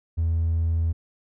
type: tone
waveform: triangle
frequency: 82.41 Hz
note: E2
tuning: in tune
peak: -17 dBFS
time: 0.17-0.93 s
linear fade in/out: 20 ms
effects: tanh soft clip ceiling -16 dBFS